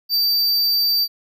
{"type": "tone", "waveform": "square", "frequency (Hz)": 4648, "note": "D8", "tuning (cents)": -19, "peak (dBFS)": -16, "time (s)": [0.09, 1.08], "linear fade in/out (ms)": 50, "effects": []}